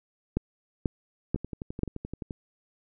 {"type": "two click trains", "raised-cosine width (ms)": 3, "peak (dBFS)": [-22, -12], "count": [12, 4], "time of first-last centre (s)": [[1.36, 2.308], [0.37, 1.833]], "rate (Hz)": [11.6, 2.05], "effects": []}